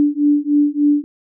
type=beating tone pair; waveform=sine; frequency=290.6 / 294 Hz; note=D4 / D4; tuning=-18 / +2 cents; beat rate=3.4 Hz; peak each=-15 dBFS; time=0-1.04 s; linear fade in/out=0 ms; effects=none